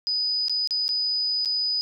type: tone with dropouts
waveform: sine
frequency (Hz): 4978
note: D#8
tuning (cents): 0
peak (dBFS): -22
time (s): 0.07-1.81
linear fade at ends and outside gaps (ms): 0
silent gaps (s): 0.483-0.496 / 0.674-0.708 / 0.881-0.891 / 1.449-1.457
effects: none